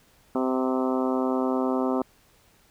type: harmonic tone with a mistuned harmonic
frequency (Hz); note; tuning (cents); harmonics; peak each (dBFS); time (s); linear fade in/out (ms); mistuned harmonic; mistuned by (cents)
129.7; C3; -15; 2 / 3 / 4 / 5 / 6 / 7 / 8 / 9 / 10; -25 / -29 / -31 / -33 / -35 / -36 / -37 / -38 / -39; 0.35-2.02; 2; 6; -23
effects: pink hiss -60 dBFS RMS until 2.7 s